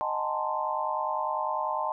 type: tone cluster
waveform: sine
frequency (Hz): 619 / 749 / 852 / 902 / 1045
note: D#5 / F#5 / G#5 / A5 / C6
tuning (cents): -9 / +21 / +44 / +43 / -2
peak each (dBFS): -34 / -37 / -34 / -32 / -32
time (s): 0.01-1.92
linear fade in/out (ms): 0
effects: none